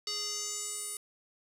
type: tone with band-pass filter sweep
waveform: square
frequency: 415.3 Hz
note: G#4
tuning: in tune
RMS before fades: -37 dBFS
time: 0.07-0.97 s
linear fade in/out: 2 ms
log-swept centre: 4800 to 10000 Hz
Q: 4.1
effects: none